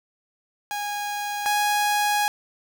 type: tone pair in turn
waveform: sawtooth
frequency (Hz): 823 / 829.2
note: G#5 / G#5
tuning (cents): -16 / -3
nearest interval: unison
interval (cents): 13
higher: second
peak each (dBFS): -23 / -16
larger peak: second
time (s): 0.71-1.46 / 1.46-2.28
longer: second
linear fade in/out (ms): 0
effects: 7-bit